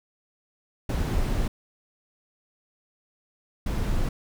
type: noise bursts at uneven times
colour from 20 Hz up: brown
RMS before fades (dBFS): -25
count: 2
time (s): 0.89-1.48 / 3.66-4.09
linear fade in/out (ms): 5
effects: none